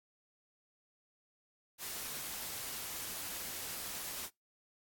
white noise, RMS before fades -42 dBFS, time 1.78-4.3 s, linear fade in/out 50 ms, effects noise-tail reverb RT60 0.2 s tail -26 dB re dry + AAC 64 kbps

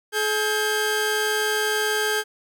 sawtooth tone pair together, 426.5 / 1594 Hz, G#4 / G6, +46 / +28 cents, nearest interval octave + major seventh, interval 2282 cents, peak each -20 dBFS, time 0.12-2.24 s, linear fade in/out 50 ms, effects none

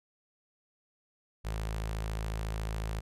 sawtooth tone with notch filter, 54 Hz, A1, 32 cents flat, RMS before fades -35 dBFS, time 1.44-3.01 s, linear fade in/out 20 ms, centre 270 Hz, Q 1.3, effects resampled to 32000 Hz

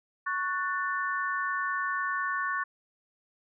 sine chord, F# minor, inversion second, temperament just, 1110 / 1480 / 1776 Hz, C#6 / F#6 / A6, +2 / 0 / +16 cents, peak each -31 / -33 / -33 dBFS, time 0.26-2.64 s, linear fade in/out 10 ms, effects none

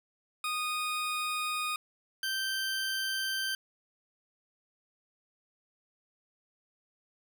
20% pulse tone pair in turn, 1238 / 1559.8 Hz, D#6 / G6, -9 / -9 cents, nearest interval major third, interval 400 cents, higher second, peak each -26 dBFS, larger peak neither, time 0.44-1.76 / 2.23-3.55 s, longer neither, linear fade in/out 2 ms, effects none

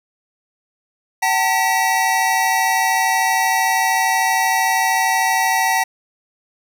square tone cluster, 763 / 896 / 1937 Hz, G5 / A5 / B6, -47 / +31 / -34 cents, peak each -20 dBFS, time 1.22-5.84 s, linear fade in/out 10 ms, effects none

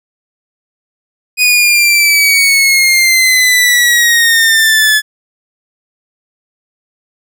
sawtooth exponential sweep, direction down, 2489 to 1713 Hz, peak -3 dBFS, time 1.37-5.02 s, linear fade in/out 50 ms, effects none

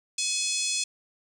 harmonic tone with a mistuned harmonic, 849 Hz, G#5, 38 cents sharp, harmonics 3 / 4 / 5 / 6 / 7 / 8 / 9 / 10, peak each -34 / -34 / -34 / -34 / -34 / -34 / -34 / -34 dBFS, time 0.18-0.84 s, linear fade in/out 5 ms, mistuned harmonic 10, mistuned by +60 cents, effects 9-bit

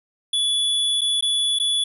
square tone with dropouts, 3427 Hz, A7, 46 cents flat, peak -19 dBFS, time 0.33-1.84 s, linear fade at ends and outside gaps 5 ms, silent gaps 1.01-1.015 / 1.21-1.224 / 1.588-1.598 s, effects resampled to 32000 Hz

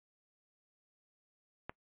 click, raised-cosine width 0.5 ms, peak -25 dBFS, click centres 1.695 s, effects noise-tail reverb RT60 0.1 s tail -23 dB re dry + resampled to 8000 Hz

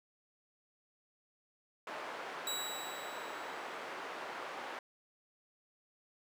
white band-pass noise, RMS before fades -44 dBFS, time 1.87-4.79 s, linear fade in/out 2 ms, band 410 to 1400 Hz, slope 12 dB/octave
25% pulse tone with exponential decay, 3891 Hz, B7, 27 cents flat, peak -31 dBFS, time 2.47-3.95 s, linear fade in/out 2 ms, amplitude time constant 320 ms
effects none

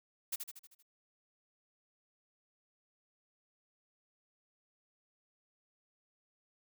blue noise with echo, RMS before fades -36 dBFS, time 0.32-0.36 s, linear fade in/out 10 ms, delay 78 ms, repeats 6, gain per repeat -5 dB, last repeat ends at 0.828 s, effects none

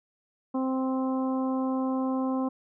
harmonic tone, 261.6 Hz, C4, in tune, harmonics 1 / 2 / 3 / 4 / 5, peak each -26 / -34 / -37 / -37 / -47 dBFS, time 0.54-2.49 s, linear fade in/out 10 ms, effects none

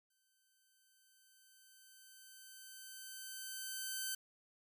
5% pulse tone with exponential growth, 1540 Hz, G6, 31 cents flat, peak -27 dBFS, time 0.1-4.15 s, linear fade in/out 5 ms, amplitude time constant 880 ms, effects none

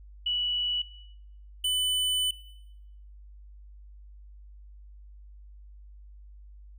sine / square tone pair in turn, 2948 / 3000 Hz, F#7 / F#7, -7 / +23 cents, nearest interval unison, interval 30 cents, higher second, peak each -25 dBFS, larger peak neither, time 0.26-0.82 / 1.64-2.31 s, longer second, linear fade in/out 5 ms, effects noise-tail reverb RT60 0.9 s tail -20 dB re dry + added 50 Hz sine -46 dBFS peak until 6.78 s

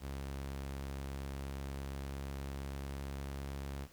sawtooth tone with pitch glide, 68.5 to 69.02 Hz, C#2 to C#2, -20 to -7 cents, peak -36 dBFS, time 0-3.88 s, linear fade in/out 50 ms, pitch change +13 cents, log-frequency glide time 1.51-3.59 s, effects pink hiss -62 dBFS RMS until 3.92 s

